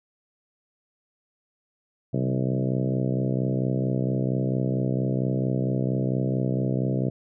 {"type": "harmonic tone with a mistuned harmonic", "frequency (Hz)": 64.4, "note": "C2", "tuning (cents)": -27, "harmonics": [2, 3, 4, 5, 6, 7, 8, 9, 10], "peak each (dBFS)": [-25, -29, -31, -33, -35, -36, -37, -38, -39], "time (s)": [2.13, 7.1], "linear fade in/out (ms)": 10, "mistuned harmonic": 2, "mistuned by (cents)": 43, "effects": []}